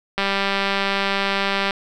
click train, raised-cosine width 0.3 ms, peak -5 dBFS, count 302, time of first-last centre 0.18-1.708 s, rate 197 Hz, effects none

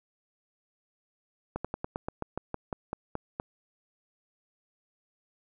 slowing click train, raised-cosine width 1 ms, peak -18 dBFS, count 13, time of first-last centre 1.56-3.399 s, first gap 86 ms, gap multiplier 1.1, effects none

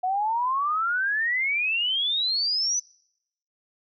sine exponential sweep, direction up, 723 to 6070 Hz, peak -22 dBFS, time 0.03-2.8 s, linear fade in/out 10 ms, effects noise-tail reverb RT60 0.8 s tail -26 dB re dry

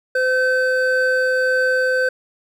triangle tone pair together, 513 / 1537.3 Hz, C5 / G6, -34 / -34 cents, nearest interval octave + perfect fifth, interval 1900 cents, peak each -16 dBFS, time 0.15-2.09 s, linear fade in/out 5 ms, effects none

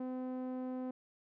sawtooth tone with low-pass filter, 255.5 Hz, C4, 41 cents flat, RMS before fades -40 dBFS, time 0-0.91 s, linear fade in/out 5 ms, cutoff 670 Hz, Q 0.71, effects none

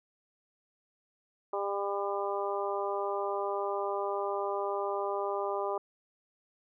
harmonic tone, 200.2 Hz, G3, 37 cents sharp, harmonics 2 / 3 / 4 / 5 / 6, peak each -34 / -36 / -37 / -38 / -39 dBFS, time 1.53-5.78 s, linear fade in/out 5 ms, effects none

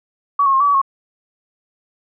sine tone with pitch steps, 1135 / 1090 / 1068 / 1148 / 1139 / 1088 Hz, C#6 / C#6 / C6 / D6 / C#6 / C#6, +41 / -29 / +35 / -40 / +47 / -33 cents, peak -11 dBFS, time 0.39-0.816 s, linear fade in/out 5 ms, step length 71 ms, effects none

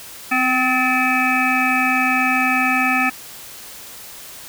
harmonic tone with a mistuned harmonic, 256.8 Hz, C4, 32 cents flat, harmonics 1 / 3 / 5 / 7 / 9 / 10, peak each -22 / -22 / -22 / -22 / -22 / -22 dBFS, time 0.31-3.1 s, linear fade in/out 10 ms, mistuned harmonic 7, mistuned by -38 cents, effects white hiss -37 dBFS RMS until 4.48 s

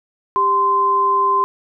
sine tone pair together, 394.9 / 1035.5 Hz, G4 / C6, +13 / -18 cents, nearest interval octave + perfect fourth, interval 1669 cents, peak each -23 / -13 dBFS, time 0.36-1.44 s, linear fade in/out 0 ms, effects none

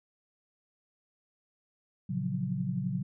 sine chord, Gb major seventh, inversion first, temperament just, 115.62 / 138.75 / 173.43 / 185 Hz, Bb2 / Db3 / F3 / Gb3, -14 / +2 / -12 / 0 cents, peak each -38 / -34 / -37 / -33 dBFS, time 2.09-3.03 s, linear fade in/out 10 ms, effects none

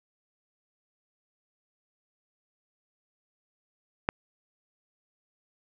click, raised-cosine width 0.5 ms, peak -9 dBFS, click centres 4.089 s, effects none

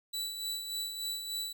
sawtooth tone with tremolo, 3951 Hz, B7, in tune, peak -30 dBFS, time 0.13-1.53 s, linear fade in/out 10 ms, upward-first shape sine, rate 3.4 Hz, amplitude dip 50%, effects none

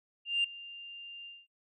sine tone with ADSR envelope, 2794 Hz, F7, in tune, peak -23 dBFS, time 0.25-1.47 s, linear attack 190 ms, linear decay 7 ms, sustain -20 dB, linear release 210 ms, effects noise-tail reverb RT60 0.1 s tail -24 dB re dry + tanh soft clip ceiling -21 dBFS

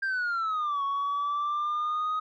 sine exponential two-way sweep, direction down then up, 1601 to 1108.7 to 1257 Hz, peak -24 dBFS, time 0.02-2.2 s, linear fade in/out 10 ms, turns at 0.83 s, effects tanh soft clip ceiling -25 dBFS

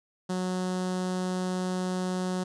sawtooth tone with notch filter, 183.6 Hz, F#3, 13 cents flat, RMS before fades -30 dBFS, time 0.29-2.44 s, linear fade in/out 10 ms, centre 2300 Hz, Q 1.3, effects resampled to 22050 Hz + 11-bit

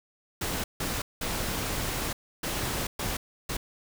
pink noise bursts at uneven times, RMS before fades -31 dBFS, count 6, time 0.41-0.64 / 0.8-1.02 / 1.21-2.13 / 2.43-2.87 / 2.99-3.17 / 3.49-3.57 s, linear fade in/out 5 ms, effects none

